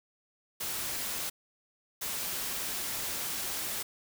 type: noise bursts at uneven times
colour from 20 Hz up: white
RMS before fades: -35 dBFS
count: 2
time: 0.6-1.3 / 2.01-3.83 s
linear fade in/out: 10 ms
effects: none